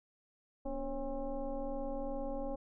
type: tone with frequency modulation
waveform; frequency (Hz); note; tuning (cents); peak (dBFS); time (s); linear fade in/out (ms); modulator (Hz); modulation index
sine; 284.3; C#4; +44; -35; 0.65-2.56; 10; 263; 1.7
effects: none